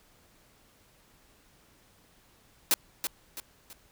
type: noise with echo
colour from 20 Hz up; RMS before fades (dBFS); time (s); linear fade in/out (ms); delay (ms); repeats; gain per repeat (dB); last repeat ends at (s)
white; -23; 2.71-2.74; 0; 330; 3; -8; 3.73
effects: pink hiss -62 dBFS RMS until 3.91 s